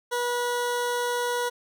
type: tone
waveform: 20% pulse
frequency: 485.4 Hz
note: B4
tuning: 30 cents flat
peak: -20 dBFS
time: 0.11-1.5 s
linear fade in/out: 20 ms
effects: none